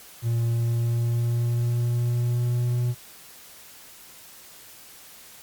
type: tone with pitch glide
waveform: triangle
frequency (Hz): 116.7 to 121.94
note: A#2 to B2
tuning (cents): +2 to -22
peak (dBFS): -19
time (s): 0.22-2.95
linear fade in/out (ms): 50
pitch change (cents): +76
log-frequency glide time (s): 0.5-2.8
effects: white hiss -47 dBFS RMS until 5.42 s + Opus 48 kbps